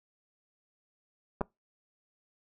clicks, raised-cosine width 1 ms, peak -20 / -15 dBFS, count 2, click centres 1.409 / 1.414 s, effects noise-tail reverb RT60 0.2 s tail -24 dB re dry

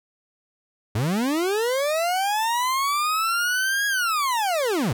40% pulse linear two-way sweep, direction up then down, 96.2 to 1661.2 to 96.2 Hz, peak -20 dBFS, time 0.95-4.93 s, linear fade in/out 5 ms, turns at 3.87 s, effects none

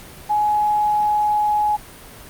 sine tone, 840 Hz, G#5, 19 cents sharp, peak -15 dBFS, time 0.29-1.77 s, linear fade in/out 20 ms, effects pink hiss -40 dBFS RMS until 2.29 s + Opus 48 kbps

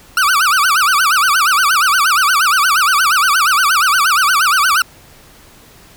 40% pulse tone with vibrato, 1318.5 Hz, E6, in tune, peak -9 dBFS, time 0.17-4.82 s, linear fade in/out 2 ms, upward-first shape sine, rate 8.5 Hz, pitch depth 270 cents each way, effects pink hiss -43 dBFS RMS until 5.96 s

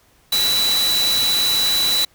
sine tone in noise, 3951 Hz, B7, in tune, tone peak -16 dBFS, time 0.32-2.05 s, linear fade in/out 5 ms, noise white, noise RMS -23 dBFS, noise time 0.32-2.05 s, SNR +4 dB, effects pink hiss -56 dBFS RMS until 2.14 s

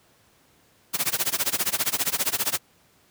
white noise with tremolo, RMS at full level -22 dBFS, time 0.93-2.59 s, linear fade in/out 20 ms, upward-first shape sine, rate 15 Hz, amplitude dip 95%, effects pink hiss -60 dBFS RMS until 3.1 s + high-pass 80 Hz 12 dB/octave

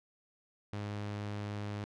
sawtooth tone, 103.3 Hz, G#2, 9 cents flat, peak -33 dBFS, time 0.73-1.84 s, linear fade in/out 0 ms, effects low-pass 5000 Hz 12 dB/octave

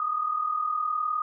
sine tone pair together, 1204.9 / 1244.5 Hz, D6 / D#6, +44 / 0 cents, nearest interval minor second, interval 56 cents, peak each -31 / -26 dBFS, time 0-1.22 s, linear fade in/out 2 ms, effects none

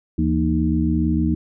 harmonic tone with a mistuned harmonic, 77.7 Hz, D#2, 2 cents flat, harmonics 1 / 2 / 3 / 4, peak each -22 / -22 / -22 / -22 dBFS, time 0.18-1.35 s, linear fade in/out 5 ms, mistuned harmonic 2, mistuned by +120 cents, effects none

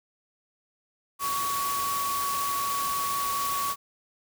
sine tone in noise, 1124 Hz, C#6, 24 cents sharp, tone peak -27 dBFS, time 1.19-3.76 s, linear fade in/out 50 ms, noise white, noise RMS -33 dBFS, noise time 1.19-3.76 s, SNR +3 dB, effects none

